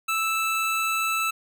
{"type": "tone pair together", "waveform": "square", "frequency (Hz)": [1316.2, 2637], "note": ["E6", "E7"], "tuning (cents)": [-3, 0], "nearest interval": "octave", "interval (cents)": 1203, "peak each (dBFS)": [-26, -27], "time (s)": [0.08, 1.31], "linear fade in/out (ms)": 10, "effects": []}